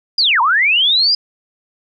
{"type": "linear two-way sweep", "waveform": "sine", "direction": "down then up", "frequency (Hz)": [4978, 880, 4978], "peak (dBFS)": -10, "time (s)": [0.18, 1.15], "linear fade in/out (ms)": 5, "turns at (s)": 0.41, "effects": []}